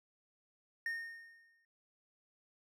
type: tone with exponential decay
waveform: triangle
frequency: 1838 Hz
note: A#6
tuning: 25 cents flat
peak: -32 dBFS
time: 0.86-1.65 s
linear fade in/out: 2 ms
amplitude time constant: 170 ms
effects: none